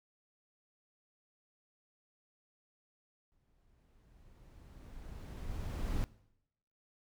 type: noise with exponential growth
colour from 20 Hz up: brown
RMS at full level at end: -34 dBFS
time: 3.32-6.04 s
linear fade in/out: 0 ms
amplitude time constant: 590 ms
effects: noise-tail reverb RT60 0.8 s tail -20 dB re dry

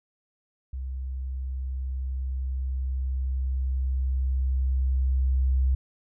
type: tone with level ramp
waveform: sine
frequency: 65.2 Hz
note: C2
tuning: 5 cents flat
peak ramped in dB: -30 to -19 dBFS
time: 0.73-5.75 s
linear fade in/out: 5 ms
effects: none

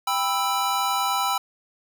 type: chord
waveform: square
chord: E minor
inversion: first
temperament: just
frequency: 791.1 / 988.9 / 1318.5 Hz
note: G5 / B5 / E6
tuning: +16 / +2 / 0 cents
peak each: -27 dBFS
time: 0.07-1.38 s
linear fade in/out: 5 ms
effects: none

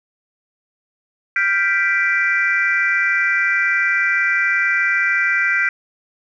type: chord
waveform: sine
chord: G dominant seventh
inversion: third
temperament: equal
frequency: 1396.9 / 1568 / 1975.5 / 2349 Hz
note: F6 / G6 / B6 / D7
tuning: 0 / 0 / 0 / 0 cents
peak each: -22 / -19 / -18 / -21 dBFS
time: 1.36-5.69 s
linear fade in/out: 2 ms
effects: tanh soft clip ceiling -5 dBFS

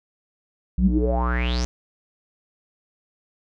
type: tone with low-pass filter sweep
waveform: square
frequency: 60.8 Hz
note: B1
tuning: 26 cents flat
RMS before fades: -21 dBFS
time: 0.78-1.65 s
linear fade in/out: 0 ms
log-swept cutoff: 140 to 6400 Hz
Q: 9.5
effects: none

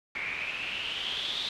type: noise with low-pass filter sweep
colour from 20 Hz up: white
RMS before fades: -34 dBFS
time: 0.15-1.49 s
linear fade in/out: 2 ms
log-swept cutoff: 2200 to 3700 Hz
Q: 8.5
effects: none

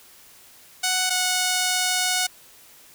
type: tone pair in turn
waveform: 5% pulse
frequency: 740 / 734.5 Hz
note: F#5 / F#5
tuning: 0 / -13 cents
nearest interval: unison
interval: 13 cents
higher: first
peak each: -9 dBFS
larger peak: neither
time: 0.83-1.1 / 1.1-2.27 s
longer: second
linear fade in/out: 10 ms
effects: white hiss -50 dBFS RMS until 2.94 s

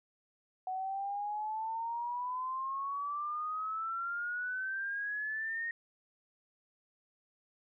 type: exponential sweep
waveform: sine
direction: up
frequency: 742 to 1864.7 Hz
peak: -34 dBFS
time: 0.67-5.71 s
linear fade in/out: 2 ms
effects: none

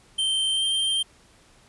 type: tone with pitch glide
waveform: square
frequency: 3125 to 3156 Hz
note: G7 to G7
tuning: -6 to +11 cents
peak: -22 dBFS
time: 0.18-1.03 s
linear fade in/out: 10 ms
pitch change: +17 cents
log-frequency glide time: 0.53-0.63 s
effects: pink hiss -56 dBFS RMS until 1.68 s + resampled to 24000 Hz

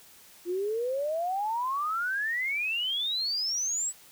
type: exponential sweep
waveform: sine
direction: up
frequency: 341.3 to 8000 Hz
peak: -27 dBFS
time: 0.45-3.93 s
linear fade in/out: 50 ms
effects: white hiss -54 dBFS RMS until 4.11 s

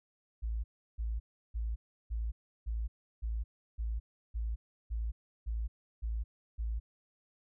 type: tone bursts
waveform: sine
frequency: 55.7 Hz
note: A1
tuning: 22 cents sharp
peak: -32 dBFS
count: 12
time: 0.42-6.8 s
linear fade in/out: 20 ms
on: 220 ms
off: 340 ms
effects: none

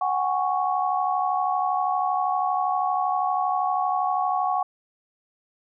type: chord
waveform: sine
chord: F# suspended second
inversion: none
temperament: equal with one note detuned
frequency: 740 / 812.6 / 1108.7 Hz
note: F#5 / G#5 / C#6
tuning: 0 / -38 / 0 cents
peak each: -24 / -27 / -26 dBFS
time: 0.01-4.63 s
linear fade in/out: 5 ms
effects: none

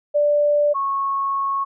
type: tone pair in turn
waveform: sine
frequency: 587.3 / 1099.1 Hz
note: D5 / C#6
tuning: 0 / -15 cents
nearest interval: major seventh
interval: 1085 cents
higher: second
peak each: -14 / -19 dBFS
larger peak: first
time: 0.14-0.74 / 0.74-1.65 s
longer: second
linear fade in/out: 20 ms
effects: none

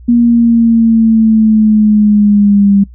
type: linear sweep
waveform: sine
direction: down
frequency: 238.6 to 198.1 Hz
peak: -4 dBFS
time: 0.08-2.84 s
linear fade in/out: 10 ms
effects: noise-tail reverb RT60 0.1 s tail -21 dB re dry + added 60 Hz sine -31 dBFS peak until 2.94 s

